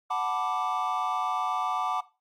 triangle chord, B minor seventh, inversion second, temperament equal, 740 / 880 / 987.8 / 1174.7 Hz, F#5 / A5 / B5 / D6, 0 / 0 / 0 / 0 cents, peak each -29 / -32 / -33 / -28 dBFS, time 0.1-2.01 s, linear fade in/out 10 ms, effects noise-tail reverb RT60 0.3 s tail -18 dB re dry + Opus 48 kbps

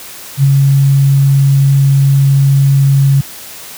sine tone with ADSR envelope, 137.9 Hz, C#3, 9 cents flat, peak -3 dBFS, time 0.37-3.21 s, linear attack 65 ms, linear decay 18 ms, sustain -2 dB, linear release 7 ms, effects white hiss -30 dBFS RMS until 3.77 s + high-pass 60 Hz 12 dB/octave

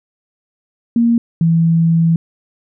sine tone pair in turn, 233.8 / 165.32 Hz, A#3 / E3, +5 / +5 cents, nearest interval tritone, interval 600 cents, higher first, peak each -9 dBFS, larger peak neither, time 0.96-1.18 / 1.41-2.16 s, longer second, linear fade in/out 2 ms, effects none

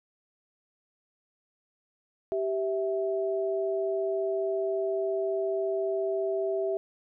sine tone pair together, 389.5 / 655 Hz, G4 / E5, -11 / -11 cents, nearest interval major sixth, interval 900 cents, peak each -28 / -30 dBFS, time 2.32-6.77 s, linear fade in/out 0 ms, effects none

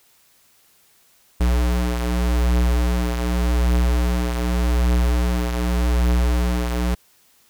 square beating tone pair, 60.1 / 60.95 Hz, B1 / B1, -46 / -22 cents, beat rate 0.85 Hz, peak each -18 / -26 dBFS, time 1.4-6.95 s, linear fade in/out 10 ms, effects white hiss -57 dBFS RMS until 7.49 s

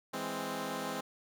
10% pulse chord, E augmented, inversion none, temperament equal, 164.81 / 207.7 / 261.6 Hz, E3 / G#3 / B#3, 0 / 0 / 0 cents, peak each -35 / -32 / -30 dBFS, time 0.13-1.01 s, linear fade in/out 10 ms, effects none

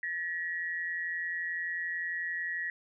sine tone pair together, 1737.7 / 1909 Hz, A6 / A#6, -22 / +41 cents, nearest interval major second, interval 163 cents, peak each -38 / -33 dBFS, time 0.03-2.7 s, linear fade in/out 2 ms, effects none

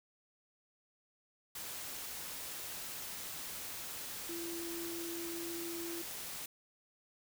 sine tone in noise, 338.2 Hz, E4, 44 cents sharp, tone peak -41 dBFS, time 4.29-6.02 s, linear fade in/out 5 ms, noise white, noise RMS -44 dBFS, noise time 1.55-6.46 s, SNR 0 dB, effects none

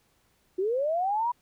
sine linear sweep, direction up, 354.9 to 987.8 Hz, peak -24 dBFS, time 0.58-1.32 s, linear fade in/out 10 ms, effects pink hiss -68 dBFS RMS until 1.41 s

